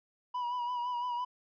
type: tone with vibrato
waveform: triangle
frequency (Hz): 976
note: B5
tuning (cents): -21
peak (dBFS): -30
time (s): 0.34-1.25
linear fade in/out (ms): 10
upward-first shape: sine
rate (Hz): 5.9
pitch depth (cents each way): 40
effects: resampled to 11025 Hz